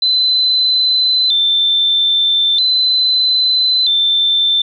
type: tone with vibrato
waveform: sine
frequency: 3788 Hz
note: A#7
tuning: 27 cents sharp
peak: -10 dBFS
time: 0.02-4.62 s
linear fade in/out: 5 ms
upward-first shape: square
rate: 0.39 Hz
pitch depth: 110 cents each way
effects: none